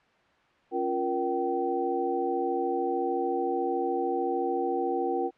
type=tone cluster; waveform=sine; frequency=276.4 / 350 / 471.6 / 770 Hz; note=C#4 / F4 / A#4 / G5; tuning=-5 / +4 / +20 / -31 cents; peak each=-35 / -30 / -31 / -30 dBFS; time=0.71-5.31 s; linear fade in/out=50 ms; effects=white hiss -62 dBFS RMS until 5.37 s + low-pass 2000 Hz 12 dB/octave